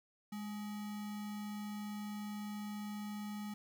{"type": "tone with sample-and-hold", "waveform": "sine", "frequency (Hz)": 207.7, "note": "G#3", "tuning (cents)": 0, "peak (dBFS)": -40, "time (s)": [0.32, 3.54], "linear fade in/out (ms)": 5, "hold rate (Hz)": 1050, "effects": []}